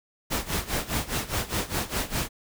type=noise with tremolo; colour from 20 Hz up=pink; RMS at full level=-26 dBFS; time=0.3-2.29 s; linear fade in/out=20 ms; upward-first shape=sine; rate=4.9 Hz; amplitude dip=85%; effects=none